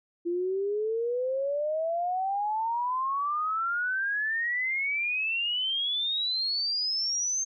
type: exponential sweep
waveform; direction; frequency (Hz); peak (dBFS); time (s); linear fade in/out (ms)
sine; up; 340 to 6390; -26; 0.25-7.45; 20
effects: none

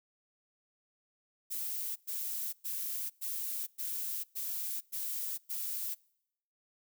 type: noise bursts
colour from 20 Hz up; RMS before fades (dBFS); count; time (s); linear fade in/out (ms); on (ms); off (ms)
violet; -37; 8; 1.5-5.95; 20; 460; 110
effects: noise-tail reverb RT60 0.8 s tail -26 dB re dry

